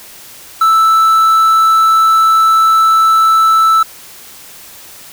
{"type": "tone with quantisation", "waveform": "triangle", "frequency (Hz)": 1318.5, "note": "E6", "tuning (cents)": 0, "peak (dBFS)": -4, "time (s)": [0.61, 3.83], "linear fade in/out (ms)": 5, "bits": 5, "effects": ["white hiss -35 dBFS RMS until 5.12 s"]}